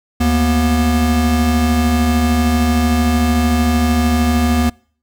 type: tone pair together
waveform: square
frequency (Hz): 75.7 / 240.3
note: D#2 / B3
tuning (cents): -47 / -47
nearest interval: octave + minor sixth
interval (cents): 2000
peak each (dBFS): -16 / -15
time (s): 0.2-4.7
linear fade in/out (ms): 10
effects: noise-tail reverb RT60 0.5 s tail -26 dB re dry